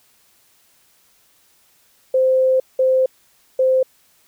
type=tone bursts at uneven times; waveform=sine; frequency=520 Hz; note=C5; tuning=11 cents flat; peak=-12 dBFS; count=3; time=2.14-2.6 / 2.79-3.06 / 3.59-3.83 s; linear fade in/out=5 ms; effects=white hiss -57 dBFS RMS until 4.27 s